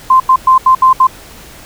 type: tone bursts at uneven times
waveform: sine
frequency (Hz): 1041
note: C6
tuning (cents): -9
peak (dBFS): -3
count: 6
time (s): 0.1-0.2 / 0.29-0.36 / 0.47-0.58 / 0.66-0.75 / 0.82-0.93 / 1-1.07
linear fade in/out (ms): 5
effects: pink hiss -35 dBFS RMS until 1.65 s